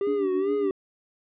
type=tone with vibrato; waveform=triangle; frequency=392 Hz; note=G4; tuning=in tune; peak=-21 dBFS; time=0.01-0.71 s; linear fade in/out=2 ms; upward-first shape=sine; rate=2.3 Hz; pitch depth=100 cents each way
type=tone with tremolo; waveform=sine; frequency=289.5 Hz; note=D4; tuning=25 cents flat; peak=-26 dBFS; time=0.07-0.71 s; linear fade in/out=2 ms; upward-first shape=sine; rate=7.3 Hz; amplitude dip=70%
effects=resampled to 8000 Hz